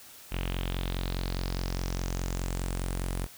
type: tone with low-pass filter sweep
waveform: sawtooth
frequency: 44.86 Hz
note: F1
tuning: 47 cents sharp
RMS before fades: -32 dBFS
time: 0.31-3.27 s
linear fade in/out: 20 ms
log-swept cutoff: 2800 to 11000 Hz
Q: 4.3
effects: white hiss -50 dBFS RMS until 3.37 s